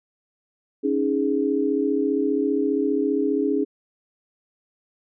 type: chord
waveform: sine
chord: C# suspended second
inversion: none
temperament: equal with one note detuned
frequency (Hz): 277.2 / 312.2 / 415.3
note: C#4 / D#4 / G#4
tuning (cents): 0 / +6 / 0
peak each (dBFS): -23 / -25 / -23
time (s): 0.83-3.65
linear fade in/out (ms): 20
effects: none